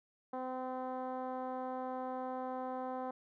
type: tone with low-pass filter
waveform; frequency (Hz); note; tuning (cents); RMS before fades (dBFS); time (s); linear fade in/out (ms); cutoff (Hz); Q
10% pulse; 256.9; C4; -32; -40; 0.33-3.11; 5; 820; 1.5
effects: none